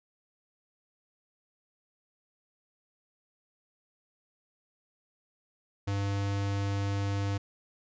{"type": "tone", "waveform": "square", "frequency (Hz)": 99.8, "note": "G2", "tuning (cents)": 32, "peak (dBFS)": -29, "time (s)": [5.87, 7.38], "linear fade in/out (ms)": 10, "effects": ["resampled to 16000 Hz"]}